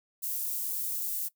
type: high-pass noise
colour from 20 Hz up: white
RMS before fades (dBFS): -33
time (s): 0.22-1.29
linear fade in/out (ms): 20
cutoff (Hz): 11000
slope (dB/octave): 12
effects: noise-tail reverb RT60 0.1 s tail -19 dB re dry